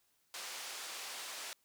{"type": "band-pass noise", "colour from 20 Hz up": "white", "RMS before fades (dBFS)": -45, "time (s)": [0.34, 1.53], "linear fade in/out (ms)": 0, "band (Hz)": [530, 6900], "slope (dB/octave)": 12, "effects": ["white hiss -75 dBFS RMS until 1.64 s"]}